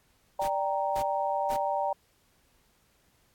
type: chord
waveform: sine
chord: G minor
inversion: second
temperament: equal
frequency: 587.3 / 784 / 932.3 Hz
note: D5 / G5 / Bb5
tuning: 0 / 0 / 0 cents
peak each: -31 / -30 / -31 dBFS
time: 0.39-1.93 s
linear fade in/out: 5 ms
type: noise bursts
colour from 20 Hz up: pink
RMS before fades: -41 dBFS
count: 3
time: 0.41-1.569 s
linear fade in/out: 10 ms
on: 73 ms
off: 470 ms
effects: pink hiss -67 dBFS RMS until 3.34 s + AAC 64 kbps